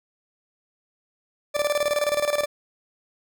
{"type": "tone with tremolo", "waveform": "40% pulse", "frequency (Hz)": 587.3, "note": "D5", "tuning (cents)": 0, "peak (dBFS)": -18, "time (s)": [1.54, 2.46], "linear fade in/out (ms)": 20, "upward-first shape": "square", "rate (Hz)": 19, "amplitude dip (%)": 70, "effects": []}